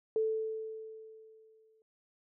sine tone with exponential decay, 440 Hz, A4, in tune, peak -26 dBFS, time 0.16-1.82 s, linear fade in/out 1 ms, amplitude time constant 360 ms, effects none

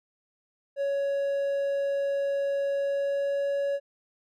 triangle tone with pitch glide, 558 to 561.2 Hz, C#5 to C#5, +11 to +21 cents, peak -23 dBFS, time 0.76-3.8 s, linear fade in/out 50 ms, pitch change +10 cents, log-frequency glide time 2.75-3.48 s, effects none

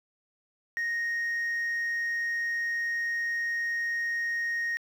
sine tone, 1864.7 Hz, A#6, in tune, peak -25 dBFS, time 0.77-4.77 s, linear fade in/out 0 ms, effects tanh soft clip ceiling -26 dBFS + 9-bit

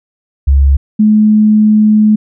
sine tone pair in turn, 69 / 213.6 Hz, C#2 / G#3, -7 / +49 cents, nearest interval octave + minor sixth, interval 1956 cents, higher second, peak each -4 dBFS, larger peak neither, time 0.47-0.77 / 0.99-2.16 s, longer second, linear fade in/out 10 ms, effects none

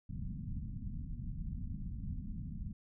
pink low-pass noise, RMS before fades -41 dBFS, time 0.09-2.73 s, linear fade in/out 10 ms, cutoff 230 Hz, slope 48 dB/octave, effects none

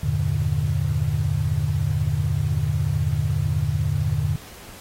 sine chord, E half-diminished seventh, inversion none, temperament equal with one note detuned, 82.41 / 98.51 / 116.54 / 146.83 Hz, E2 / G2 / Bb2 / D3, 0 / +9 / 0 / 0 cents, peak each -26 / -26 / -26 / -23 dBFS, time 0.03-4.36 s, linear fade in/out 5 ms, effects pink hiss -43 dBFS RMS until 4.8 s + AAC 48 kbps

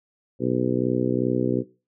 harmonic tone, 62.6 Hz, B1, 24 cents sharp, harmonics 2 / 3 / 4 / 5 / 6 / 7 / 8, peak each -29 / -30 / -26 / -27 / -26 / -30 / -30 dBFS, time 0.39-1.64 s, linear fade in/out 50 ms, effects noise-tail reverb RT60 0.3 s tail -18 dB re dry

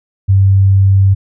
sine tone, 97.2 Hz, G2, 14 cents flat, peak -5 dBFS, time 0.28-1.15 s, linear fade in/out 20 ms, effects none

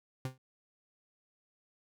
40% pulse tone with exponential decay, 130 Hz, C3, 11 cents flat, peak -31 dBFS, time 0.25-0.38 s, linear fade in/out 2 ms, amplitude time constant 28 ms, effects none

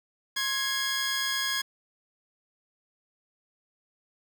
15% pulse tone pair together, 1064.5 / 1661.2 Hz, C6 / G#6, +30 / 0 cents, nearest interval minor sixth, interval 770 cents, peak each -28 / -21 dBFS, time 0.36-1.62 s, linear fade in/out 10 ms, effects 8-bit

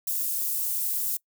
white high-pass noise, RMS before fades -28 dBFS, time 0.07-1.17 s, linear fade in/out 5 ms, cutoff 11000 Hz, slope 12 dB/octave, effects noise-tail reverb RT60 0.1 s tail -23 dB re dry

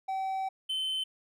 triangle tone pair in turn, 767 / 3068 Hz, G5 / G7, -38 / -38 cents, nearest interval 2 octaves, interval 2400 cents, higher second, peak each -28 dBFS, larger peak neither, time 0.08-0.49 / 0.69-1.04 s, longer first, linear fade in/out 10 ms, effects none

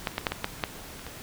clicks, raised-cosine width 0.3 ms, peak -10 / -26 / -11 / -27 / -8 / -13 / -10 / -28 / -9 / -27 / -22 dBFS, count 11, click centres 0.072 / 0.117 / 0.181 / 0.213 / 0.268 / 0.32 / 0.444 / 0.596 / 0.638 / 0.994 / 1.066 s, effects pink hiss -43 dBFS RMS until 1.22 s

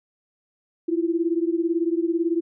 sine beating tone pair, 329.6 / 347.6 Hz, E4 / F4, 0 / -8 cents, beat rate 18 Hz, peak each -22 / -24 dBFS, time 0.88-2.41 s, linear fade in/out 10 ms, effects none

